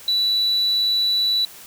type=tone; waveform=sine; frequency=3951 Hz; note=B7; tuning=in tune; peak=-15 dBFS; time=0.08-1.45 s; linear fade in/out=2 ms; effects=tanh soft clip ceiling -14 dBFS + white hiss -42 dBFS RMS until 1.66 s